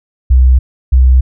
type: tone pair in turn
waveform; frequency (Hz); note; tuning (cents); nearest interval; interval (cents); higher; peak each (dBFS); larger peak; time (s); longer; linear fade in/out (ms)
sine; 63.7 / 63.96; C2 / C2; -46 / -39; unison; 7; second; -3; neither; 0.3-0.59 / 0.92-1.21; neither; 10
effects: none